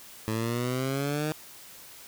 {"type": "exponential sweep", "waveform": "15% pulse", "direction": "up", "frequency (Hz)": [108.9, 155.56], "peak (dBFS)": -21, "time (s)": [0.28, 1.32], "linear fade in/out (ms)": 0, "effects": ["white hiss -48 dBFS RMS until 2.07 s"]}